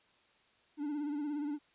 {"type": "tone with vibrato", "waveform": "triangle", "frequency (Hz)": 293.7, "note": "D4", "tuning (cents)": 0, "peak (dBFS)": -32, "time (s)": [0.77, 1.59], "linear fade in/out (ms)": 50, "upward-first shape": "sine", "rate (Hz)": 17, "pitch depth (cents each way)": 60, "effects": ["white hiss -68 dBFS RMS until 1.74 s", "resampled to 8000 Hz"]}